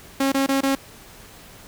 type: tone bursts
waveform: sawtooth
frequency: 272 Hz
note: C#4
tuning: 33 cents flat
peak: -14 dBFS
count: 4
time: 0.2-0.752 s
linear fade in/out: 5 ms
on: 120 ms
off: 24 ms
effects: pink hiss -45 dBFS RMS until 1.67 s